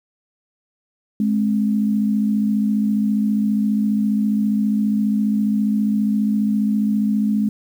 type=tone pair together; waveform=sine; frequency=210.8 / 265.6 Hz; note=G#3 / C4; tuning=+26 / +26 cents; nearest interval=major third; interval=400 cents; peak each=-16 / -24 dBFS; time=1.2-7.49 s; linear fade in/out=2 ms; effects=8-bit